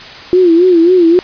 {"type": "tone with vibrato", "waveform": "sine", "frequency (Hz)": 349.2, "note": "F4", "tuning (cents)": 0, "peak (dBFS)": -4, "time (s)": [0.33, 1.19], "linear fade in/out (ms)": 0, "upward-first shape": "sine", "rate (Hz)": 3.7, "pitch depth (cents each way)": 110, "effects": ["white hiss -30 dBFS RMS until 1.23 s", "resampled to 11025 Hz"]}